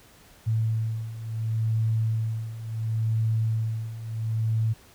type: beating tone pair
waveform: sine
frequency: 111 / 111.71 Hz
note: A2 / A2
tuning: +16 / +27 cents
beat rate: 0.71 Hz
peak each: -29 / -25 dBFS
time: 0.46-4.74 s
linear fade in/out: 20 ms
effects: pink hiss -54 dBFS RMS until 4.94 s